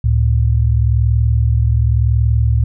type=tone pair together; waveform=sine; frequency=70.79 / 111.7 Hz; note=C#2 / A2; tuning=+37 / +27 cents; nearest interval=minor sixth; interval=790 cents; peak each=-13 dBFS; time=0.04-2.64 s; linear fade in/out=5 ms; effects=none